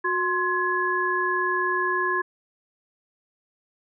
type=tone cluster; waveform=sine; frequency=365.4 / 1051 / 1688 Hz; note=F#4 / C6 / G#6; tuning=-22 / +7 / +28 cents; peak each=-28 / -25 / -25 dBFS; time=0.04-2.22 s; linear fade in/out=10 ms; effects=none